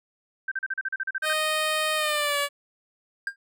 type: tone bursts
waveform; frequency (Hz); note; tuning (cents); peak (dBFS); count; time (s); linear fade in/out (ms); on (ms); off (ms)
sine; 1559; G6; -10; -25; 12; 0.48-1.33; 5; 36; 38
type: tone with pitch glide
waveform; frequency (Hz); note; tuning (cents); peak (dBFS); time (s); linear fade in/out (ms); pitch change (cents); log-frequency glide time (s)
10% pulse; 620 to 571.8; D#5 to D5; -6 to -46; -15; 1.22-2.49; 50; -140; 1.96-2.38
type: tone with exponential decay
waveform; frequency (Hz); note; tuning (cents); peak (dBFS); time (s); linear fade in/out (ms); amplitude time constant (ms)
triangle; 1602; G6; +37; -20; 3.27-3.36; 2; 18
effects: none